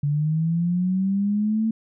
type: linear sweep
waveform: sine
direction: up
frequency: 142.4 to 224.4 Hz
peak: -19 dBFS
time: 0.03-1.71 s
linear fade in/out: 5 ms
effects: none